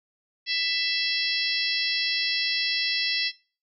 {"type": "harmonic tone with a mistuned harmonic", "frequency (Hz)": 663, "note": "E5", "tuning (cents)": 10, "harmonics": [3, 4, 5, 6, 7, 8], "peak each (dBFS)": [-31, -31, -31, -31, -31, -31], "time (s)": [0.46, 3.32], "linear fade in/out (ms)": 50, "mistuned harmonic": 6, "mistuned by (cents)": 52, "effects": ["noise-tail reverb RT60 0.4 s tail -22 dB re dry"]}